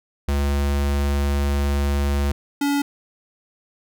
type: tone pair in turn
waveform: square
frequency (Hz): 70.8 / 284.4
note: C#2 / C#4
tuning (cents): +37 / +45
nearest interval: 2 octaves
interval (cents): 2408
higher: second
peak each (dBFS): -19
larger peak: neither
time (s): 0.28-2.32 / 2.61-2.82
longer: first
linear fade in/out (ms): 5
effects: none